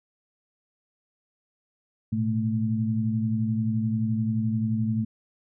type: tone cluster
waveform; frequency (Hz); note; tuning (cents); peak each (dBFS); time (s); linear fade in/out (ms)
sine; 111.1 / 122.6 / 219.8; A2 / B2 / A3; +17 / -12 / -2; -27 / -32 / -25; 2.12-5.05; 10
effects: none